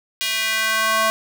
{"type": "tone with high-pass filter sweep", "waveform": "square", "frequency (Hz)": 220.4, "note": "A3", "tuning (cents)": 3, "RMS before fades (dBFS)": -20, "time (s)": [0.21, 1.1], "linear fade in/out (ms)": 0, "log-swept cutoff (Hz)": [2900, 890], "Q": 1.7, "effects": []}